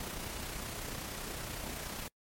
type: noise with amplitude modulation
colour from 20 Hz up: pink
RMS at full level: -39 dBFS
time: 0-2.08 s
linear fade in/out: 2 ms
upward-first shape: sine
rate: 30.7 Hz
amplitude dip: 40%
effects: noise-tail reverb RT60 0.1 s tail -26 dB re dry + MP3 64 kbps